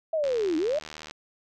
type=linear two-way sweep; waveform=sine; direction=down then up; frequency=660 to 299.2 to 634 Hz; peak=-23 dBFS; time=0.13-0.79 s; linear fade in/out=5 ms; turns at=0.57 s
type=click train; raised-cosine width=0.2 ms; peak=-22 dBFS; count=68; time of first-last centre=0.24-1.11 s; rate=77 Hz
effects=none